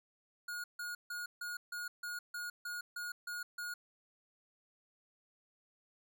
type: tone bursts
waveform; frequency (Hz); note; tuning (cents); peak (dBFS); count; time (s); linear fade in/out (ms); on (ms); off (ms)
square; 1439; F#6; -49; -40; 11; 0.48-3.74; 5; 160; 150
effects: none